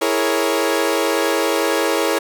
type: chord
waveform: sawtooth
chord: A# half-diminished seventh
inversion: second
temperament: equal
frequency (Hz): 329.6 / 415.3 / 466.2 / 554.4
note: E4 / G#4 / A#4 / C#5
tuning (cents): 0 / 0 / 0 / 0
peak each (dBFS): -18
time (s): 0.01-2.19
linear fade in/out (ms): 10
effects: none